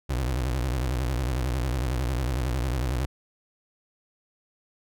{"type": "tone with vibrato", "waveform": "30% pulse", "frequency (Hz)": 63.4, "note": "B1", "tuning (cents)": 46, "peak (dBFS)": -22, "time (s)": [0.09, 3.06], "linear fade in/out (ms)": 10, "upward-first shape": "sine", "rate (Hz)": 11, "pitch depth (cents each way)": 180, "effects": []}